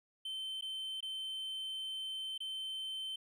triangle tone with dropouts, 3089 Hz, G7, 26 cents flat, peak -37 dBFS, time 0.25-3.16 s, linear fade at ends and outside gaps 5 ms, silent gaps 0.611-0.622 / 1.006-1.026 / 2.379-2.403 s, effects none

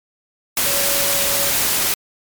sine tone in noise, 563 Hz, C#5, 27 cents sharp, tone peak -26 dBFS, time 0.66-1.5 s, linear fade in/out 2 ms, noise white, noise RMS -18 dBFS, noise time 0.57-1.94 s, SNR -11 dB, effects MP3 96 kbps

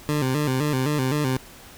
20% pulse tone with vibrato, 139.4 Hz, C#3, 10 cents sharp, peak -16 dBFS, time 0.09-1.37 s, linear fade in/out 0 ms, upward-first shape square, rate 3.9 Hz, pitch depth 120 cents each way, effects pink hiss -45 dBFS RMS until 1.77 s

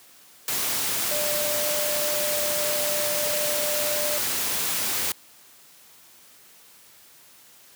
sine tone in noise, 595 Hz, D5, 22 cents sharp, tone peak -28 dBFS, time 1.11-4.18 s, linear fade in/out 2 ms, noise white, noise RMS -26 dBFS, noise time 0.48-5.12 s, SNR -5 dB, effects white hiss -52 dBFS RMS until 7.75 s + high-pass 100 Hz 12 dB/octave

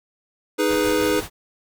square chord, G# minor, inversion second, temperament equal, 311.1 / 415.3 / 493.9 Hz, D#4 / G#4 / B4, 0 / 0 / 0 cents, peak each -23 dBFS, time 0.58-1.21 s, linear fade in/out 20 ms
pink noise with tremolo, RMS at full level -32 dBFS, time 0.67-1.3 s, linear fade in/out 50 ms, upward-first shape sine, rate 5.9 Hz, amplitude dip 45%
effects none

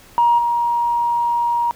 sine tone with level steps, 947 Hz, A#5, 27 cents sharp, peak -10 / -15 dBFS, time 0.18-1.71 s, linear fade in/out 0 ms, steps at 0.38 s, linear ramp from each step 10 ms, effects tanh soft clip ceiling -6 dBFS + pink hiss -46 dBFS RMS until 1.75 s

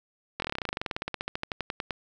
slowing click train, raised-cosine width 0.3 ms, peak -14 dBFS, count 29, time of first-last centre 0.4-1.908 s, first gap 22 ms, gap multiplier 1.06, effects none

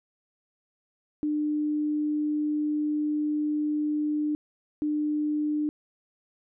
sine tone bursts at uneven times, 300 Hz, D4, 37 cents sharp, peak -24 dBFS, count 2, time 1.23-4.35 / 4.82-5.69 s, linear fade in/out 0 ms, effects none

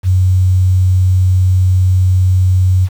sine tone with quantisation, 92.5 Hz, F#2, in tune, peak -7 dBFS, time 0.03-2.89 s, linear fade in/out 50 ms, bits 6, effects none

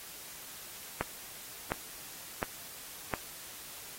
click train, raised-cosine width 0.5 ms, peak -15 dBFS, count 4, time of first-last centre 1.01-3.138 s, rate 1.41 Hz, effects white hiss -47 dBFS RMS until 3.98 s + AAC 48 kbps

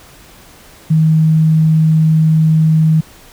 sine tone, 158.2 Hz, D#3, 29 cents sharp, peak -7 dBFS, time 0.9-3.01 s, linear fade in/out 10 ms, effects pink hiss -41 dBFS RMS until 3.32 s

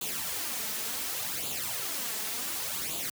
white noise with flanger, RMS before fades -34 dBFS, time 0.01-3.1 s, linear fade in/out 5 ms, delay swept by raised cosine 0.27 to 4.67 ms, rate 0.68 Hz, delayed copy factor +0.65, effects high-pass 80 Hz 12 dB/octave

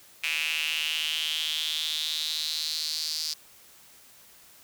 square tone with high-pass filter sweep, 77.78 Hz, D#2, in tune, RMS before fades -30 dBFS, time 0.23-3.34 s, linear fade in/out 10 ms, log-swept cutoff 2500 to 4800 Hz, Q 5.9, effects white hiss -54 dBFS RMS until 4.63 s

